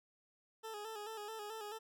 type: tone with vibrato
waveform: 20% pulse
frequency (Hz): 429.3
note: A4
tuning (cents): -43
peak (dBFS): -39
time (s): 0.63-1.79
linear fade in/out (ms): 20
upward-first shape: square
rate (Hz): 4.6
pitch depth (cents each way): 57
effects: none